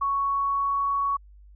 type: tone with pitch glide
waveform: sine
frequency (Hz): 1111 to 1118.1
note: C#6 to C#6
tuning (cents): +4 to +15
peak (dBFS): -22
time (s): 0.01-1.17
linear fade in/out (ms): 10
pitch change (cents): +11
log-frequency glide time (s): 0.11-0.9
effects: added 50 Hz sine -47 dBFS peak until 1.55 s